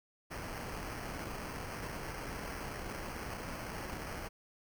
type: noise with sample-and-hold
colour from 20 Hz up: pink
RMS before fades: -42 dBFS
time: 0.3-4.29 s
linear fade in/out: 20 ms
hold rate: 3675 Hz
effects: none